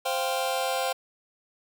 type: chord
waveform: sawtooth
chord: C suspended fourth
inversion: none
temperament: just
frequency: 523.3 / 697.7 / 784.9 Hz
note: C5 / F5 / G5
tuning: 0 / -2 / +2 cents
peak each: -25 / -27 / -26 dBFS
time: 0.05-0.93 s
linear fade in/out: 10 ms
effects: none